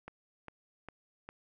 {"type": "click train", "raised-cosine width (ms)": 0.5, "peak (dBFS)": -29, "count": 4, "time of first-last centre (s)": [0.08, 1.29], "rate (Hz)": 2.48, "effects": []}